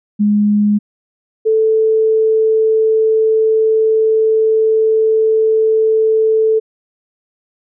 sine tone pair in turn, 207.7 / 440.1 Hz, G#3 / A4, 0 / 0 cents, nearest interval octave + minor second, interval 1300 cents, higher second, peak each -9 dBFS, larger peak neither, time 0.19-0.79 / 1.45-6.6 s, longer second, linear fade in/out 20 ms, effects none

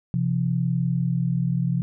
sine tone pair together, 130.81 / 171.12 Hz, C3 / F3, 0 / -35 cents, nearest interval perfect fourth, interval 465 cents, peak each -23 dBFS, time 0.14-1.82 s, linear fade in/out 0 ms, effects none

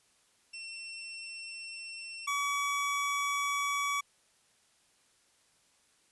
25% pulse tone pair in turn, 2704 / 1136.9 Hz, E7 / C#6, +43 / +43 cents, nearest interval octave + minor third, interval 1500 cents, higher first, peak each -37 / -26 dBFS, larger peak second, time 0.53-2.27 / 2.27-4.01 s, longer neither, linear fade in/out 10 ms, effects white hiss -68 dBFS RMS until 6.11 s + resampled to 24000 Hz

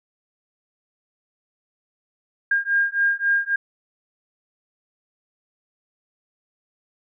sine beating tone pair, 1611 / 1614.7 Hz, G6 / G#6, +47 / -49 cents, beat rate 3.7 Hz, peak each -21 dBFS, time 2.51-3.56 s, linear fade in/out 5 ms, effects none

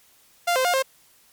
sawtooth tone with pitch steps, 697 / 518 / 710 / 531 Hz, F5 / C5 / F5 / C5, -4 / -17 / +28 / +25 cents, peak -15 dBFS, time 0.47-0.826 s, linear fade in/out 10 ms, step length 89 ms, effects white hiss -57 dBFS RMS until 1.32 s + MP3 96 kbps

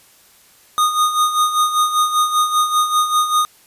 square tone with tremolo, 1233 Hz, D#6, 16 cents flat, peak -12 dBFS, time 0.78-3.45 s, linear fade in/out 0 ms, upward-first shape sine, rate 5.1 Hz, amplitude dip 65%, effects white hiss -50 dBFS RMS until 3.66 s + resampled to 32000 Hz

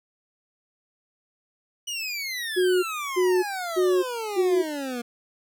25% pulse exponential sweep, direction down, 2960 to 234.5 Hz, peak -25 dBFS, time 1.87-5.02 s, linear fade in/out 10 ms
sine tone bursts, 365.8 Hz, F#4, 20 cents flat, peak -18 dBFS, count 4, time 2.56-4.63 s, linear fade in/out 20 ms, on 270 ms, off 330 ms
effects none

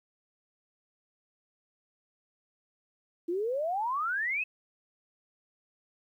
sine exponential sweep, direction up, 329.6 to 2637 Hz, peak -28 dBFS, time 3.28-4.44 s, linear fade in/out 10 ms, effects 11-bit

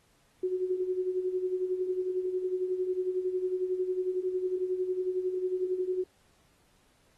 sine tone with tremolo, 368.5 Hz, F#4, 7 cents flat, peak -25 dBFS, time 0.43-6.04 s, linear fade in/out 5 ms, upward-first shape sine, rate 11 Hz, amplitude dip 65%, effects pink hiss -67 dBFS RMS until 7.17 s + AAC 32 kbps

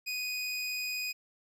25% pulse tone, 2489 Hz, D#7, in tune, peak -29 dBFS, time 0.06-1.13 s, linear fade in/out 20 ms, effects none

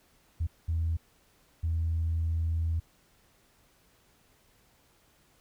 sine tone bursts at uneven times, 82 Hz, E2, 9 cents flat, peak -25 dBFS, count 3, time 0.4-0.47 / 0.68-0.97 / 1.63-2.8 s, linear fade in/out 10 ms, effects tanh soft clip ceiling -22 dBFS + pink hiss -65 dBFS RMS until 5.4 s

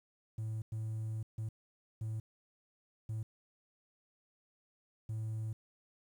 triangle tone bursts at uneven times, 110 Hz, A2, in tune, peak -33 dBFS, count 6, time 0.38-0.62 / 0.72-1.23 / 1.38-1.49 / 2.01-2.2 / 3.09-3.23 / 5.09-5.53 s, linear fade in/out 5 ms, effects tanh soft clip ceiling -30 dBFS + 11-bit

